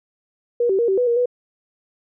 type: tone with pitch steps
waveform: sine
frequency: 478.1 / 384.9 / 470 / 385.1 / 493.1 / 471.6 / 491.9 Hz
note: A#4 / G4 / A#4 / G4 / B4 / A#4 / B4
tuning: +44 / -32 / +14 / -31 / -3 / +20 / -7 cents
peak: -15 dBFS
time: 0.6-1.258 s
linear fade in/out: 5 ms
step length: 94 ms
effects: none